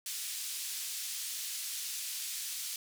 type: band-pass noise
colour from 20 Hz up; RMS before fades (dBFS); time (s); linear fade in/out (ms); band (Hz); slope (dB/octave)
white; -39; 0.06-2.76; 2; 3100 to 11000; 12
effects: none